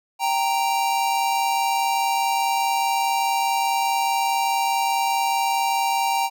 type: tone pair together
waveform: square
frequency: 784 / 928.8 Hz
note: G5 / A#5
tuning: 0 / -7 cents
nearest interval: minor third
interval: 293 cents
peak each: -23 dBFS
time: 0.19-6.3 s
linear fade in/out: 50 ms
effects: none